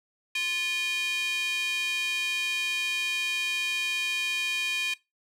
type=tone with high-pass filter; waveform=square; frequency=349.2 Hz; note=F4; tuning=in tune; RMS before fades=-28 dBFS; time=0.35-4.94 s; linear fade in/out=5 ms; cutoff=2600 Hz; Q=7.3; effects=noise-tail reverb RT60 0.2 s tail -19 dB re dry + low-pass 12000 Hz 12 dB/octave